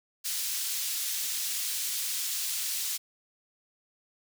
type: high-pass noise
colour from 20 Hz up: pink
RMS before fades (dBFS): -32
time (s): 0.24-2.98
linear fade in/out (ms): 20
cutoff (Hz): 4300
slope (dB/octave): 12
effects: none